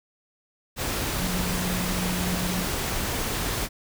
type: tone in noise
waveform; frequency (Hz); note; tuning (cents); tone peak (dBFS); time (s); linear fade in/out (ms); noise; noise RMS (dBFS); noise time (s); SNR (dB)
sine; 180.7; F#3; -41; -28; 1.17-2.67; 50; pink; -28; 0.76-3.69; -3
effects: none